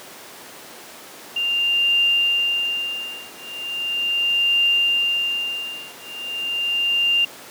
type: tone with tremolo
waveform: sine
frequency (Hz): 2794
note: F7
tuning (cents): 0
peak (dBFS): -14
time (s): 1.36-7.25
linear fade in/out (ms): 5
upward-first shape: triangle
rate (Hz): 0.38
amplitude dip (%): 100
effects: pink hiss -39 dBFS RMS until 7.5 s + high-pass 300 Hz 12 dB/octave